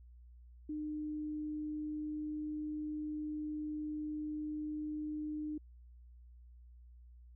sine tone, 303.4 Hz, D#4, 44 cents flat, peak -37 dBFS, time 0.69-5.58 s, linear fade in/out 5 ms, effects added 60 Hz sine -54 dBFS peak until 7.35 s

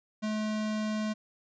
square tone, 214.7 Hz, A3, 42 cents flat, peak -30 dBFS, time 0.22-1.14 s, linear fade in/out 20 ms, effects resampled to 16000 Hz

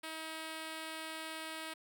5% pulse tone, 318.7 Hz, D#4, 42 cents sharp, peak -30 dBFS, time 0.03-1.74 s, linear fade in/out 10 ms, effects none

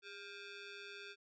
15% pulse ring-modulated tone, 997 Hz, B5, 16 cents sharp, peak -39 dBFS, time 0.02-1.16 s, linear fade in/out 50 ms, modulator 591 Hz, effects resampled to 16000 Hz

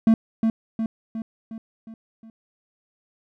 triangle tone with echo, 223.7 Hz, A3, 29 cents sharp, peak -10 dBFS, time 0.07-0.14 s, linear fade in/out 2 ms, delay 360 ms, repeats 6, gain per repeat -5 dB, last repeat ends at 2.3 s, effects none

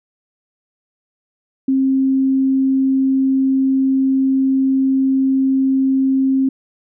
sine tone, 266.6 Hz, C4, 33 cents sharp, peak -12 dBFS, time 1.68-6.49 s, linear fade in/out 5 ms, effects none

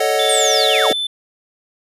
square chord, D# half-diminished seventh, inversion second, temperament equal, 440 / 554.4 / 622.3 / 740 Hz, A4 / C#5 / D#5 / F#5, 0 / 0 / 0 / 0 cents, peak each -21 dBFS, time 0-0.93 s, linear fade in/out 5 ms
triangle tone, 3520 Hz, A7, in tune, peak -17 dBFS, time 0.19-1.07 s, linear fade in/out 5 ms
sine linear sweep, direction down, 8950 to 174.61 Hz, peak -18 dBFS, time 0.29-0.92 s, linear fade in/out 5 ms
effects resampled to 32000 Hz

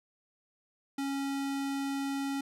square tone, 275.9 Hz, C#4, 8 cents flat, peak -32 dBFS, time 0.98-2.41 s, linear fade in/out 5 ms, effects low-pass 12000 Hz 12 dB/octave

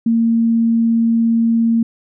sine tone, 229.3 Hz, A#3, 28 cents flat, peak -11 dBFS, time 0.06-1.83 s, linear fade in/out 5 ms, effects none

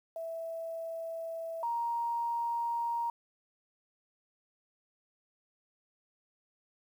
sine tone pair in turn, 658 / 937.3 Hz, E5 / A#5, -3 / +9 cents, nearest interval tritone, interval 612 cents, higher second, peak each -36 / -30 dBFS, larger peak second, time 0.16-1.63 / 1.63-3.1 s, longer neither, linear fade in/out 2 ms, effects 10-bit

